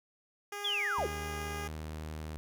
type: tone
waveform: 10% pulse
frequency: 408.5 Hz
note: G#4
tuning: 29 cents flat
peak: -30 dBFS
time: 0.52-1.68 s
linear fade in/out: 5 ms
type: linear sweep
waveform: sine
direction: down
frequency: 3520 to 303.3 Hz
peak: -30 dBFS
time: 0.64-1.07 s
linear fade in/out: 10 ms
type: tone with pitch glide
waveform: sawtooth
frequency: 76.8 to 77.74 Hz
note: D#2 to D#2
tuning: -22 to -1 cents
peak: -35 dBFS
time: 0.98-2.37 s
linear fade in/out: 0 ms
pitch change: +21 cents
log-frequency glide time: 1.44-1.72 s
effects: none